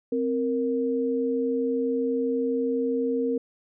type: tone pair together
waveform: sine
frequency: 261.6 / 466.1 Hz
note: C4 / A#4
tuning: 0 / 0 cents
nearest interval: minor seventh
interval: 1000 cents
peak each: -26 / -25 dBFS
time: 0.12-3.38 s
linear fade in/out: 5 ms
effects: none